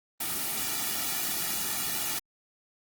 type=noise with comb filter; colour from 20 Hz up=white; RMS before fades=-31 dBFS; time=0.2-2.19 s; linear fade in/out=5 ms; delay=1.9 ms; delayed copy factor=-0.75; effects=Opus 24 kbps